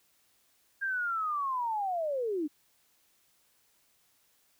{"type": "linear sweep", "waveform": "sine", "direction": "down", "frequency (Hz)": [1613, 281.4], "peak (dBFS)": -29, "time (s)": [0.81, 2.48], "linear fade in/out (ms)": 20, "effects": ["white hiss -69 dBFS RMS until 4.59 s"]}